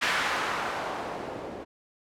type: noise with low-pass filter sweep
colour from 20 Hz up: blue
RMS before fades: -31 dBFS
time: 0.01-1.65 s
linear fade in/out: 20 ms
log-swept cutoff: 2000 to 390 Hz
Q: 1.1
effects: none